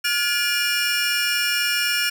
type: tone cluster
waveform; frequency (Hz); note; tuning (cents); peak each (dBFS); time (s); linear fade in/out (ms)
45% pulse; 1423 / 1706 / 2397 / 2870 / 5420; F6 / G#6 / D7 / F7 / E8; +32 / +46 / +35 / +47 / +47; -26 / -28 / -26 / -25 / -26; 0.04-2.1; 10
effects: none